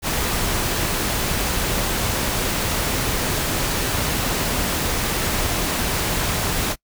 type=noise; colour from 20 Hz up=pink; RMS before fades=-22 dBFS; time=0.02-6.76 s; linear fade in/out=50 ms; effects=noise-tail reverb RT60 0.1 s tail -25 dB re dry